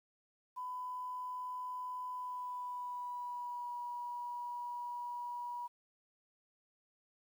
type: tone with pitch glide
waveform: sine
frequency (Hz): 1001 to 967.5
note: B5 to B5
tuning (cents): +23 to -36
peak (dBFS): -39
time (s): 0.56-5.68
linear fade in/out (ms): 20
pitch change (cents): -59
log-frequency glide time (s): 2.11-3.74
effects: 11-bit